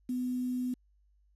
sine tone with quantisation, 250.5 Hz, B3, 25 cents sharp, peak -30 dBFS, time 0.09-0.74 s, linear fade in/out 5 ms, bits 9, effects added 50 Hz sine -64 dBFS peak until 1.35 s + resampled to 32000 Hz

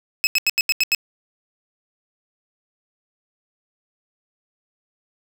25% pulse tone bursts, 2581 Hz, E7, 37 cents flat, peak -11 dBFS, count 7, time 0.24-0.948 s, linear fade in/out 0 ms, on 30 ms, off 83 ms, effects none

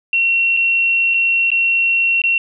sine tone with dropouts, 2728 Hz, F7, 41 cents flat, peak -12 dBFS, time 0.13-2.38 s, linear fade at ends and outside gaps 2 ms, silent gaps 0.567-0.571 / 1.139-1.142 / 1.504-1.516 / 2.218-2.238 s, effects none

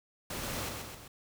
pink noise with echo, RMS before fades -38 dBFS, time 0.3-0.69 s, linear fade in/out 5 ms, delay 130 ms, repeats 3, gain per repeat -4 dB, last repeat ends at 1.08 s, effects none

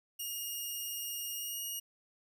5% pulse tone with pitch glide, 2847 to 2878 Hz, F7 to F#7, +33 to -49 cents, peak -29 dBFS, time 0.19-1.8 s, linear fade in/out 10 ms, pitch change +18 cents, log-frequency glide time 1.34-1.58 s, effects none

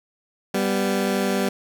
20% pulse tone pair together, 196 / 246.9 Hz, G3 / B3, 0 / 0 cents, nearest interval major third, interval 400 cents, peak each -17 / -20 dBFS, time 0.54-1.49 s, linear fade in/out 5 ms, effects none

